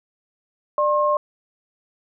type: tone pair together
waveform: sine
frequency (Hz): 595 / 1070.9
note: D5 / C6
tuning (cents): +22 / +40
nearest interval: minor seventh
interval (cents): 1018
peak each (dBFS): -19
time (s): 0.78-1.17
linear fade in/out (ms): 2
effects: none